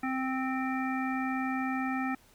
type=harmonic tone; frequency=261.6 Hz; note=C4; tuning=in tune; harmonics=1 / 3 / 5 / 7 / 9; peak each=-31 / -36 / -38 / -39 / -41 dBFS; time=0.03-2.15 s; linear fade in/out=5 ms; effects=pink hiss -61 dBFS RMS until 2.34 s